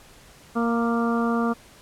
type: harmonic tone with a mistuned harmonic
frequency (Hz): 232.7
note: A#3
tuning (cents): -3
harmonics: 1 / 2 / 3 / 4 / 5 / 6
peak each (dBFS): -22 / -28 / -31 / -35 / -29 / -34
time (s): 0.55-1.54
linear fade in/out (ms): 20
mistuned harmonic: 5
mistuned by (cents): +20
effects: pink hiss -50 dBFS RMS until 1.81 s + low-pass 12000 Hz 12 dB/octave